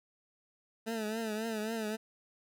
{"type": "tone with vibrato", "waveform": "20% pulse", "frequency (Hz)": 220, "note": "A3", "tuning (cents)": 0, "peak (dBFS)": -29, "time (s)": [0.86, 1.97], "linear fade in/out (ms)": 20, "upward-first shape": "triangle", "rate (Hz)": 3.7, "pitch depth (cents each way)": 85, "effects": []}